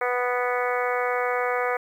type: harmonic tone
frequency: 246.9 Hz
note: B3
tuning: in tune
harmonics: 2 / 3 / 4 / 5 / 6 / 7 / 8 / 9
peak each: -26 / -29 / -33 / -30 / -33 / -35 / -34 / -34 dBFS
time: 0.01-1.77 s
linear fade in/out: 5 ms
effects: 9-bit